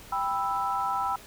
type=chord; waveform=sine; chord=E minor; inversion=first; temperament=just; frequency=791.1 / 988.9 / 1318.5 Hz; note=G5 / B5 / E6; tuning=+16 / +2 / 0 cents; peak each=-30 dBFS; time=0.12-1.16 s; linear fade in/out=5 ms; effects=pink hiss -48 dBFS RMS until 1.26 s